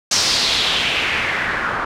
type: noise with low-pass filter sweep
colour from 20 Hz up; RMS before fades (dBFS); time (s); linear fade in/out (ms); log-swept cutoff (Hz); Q
white; -19; 0.11-1.85; 5; 5700 to 1300; 2.9
effects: none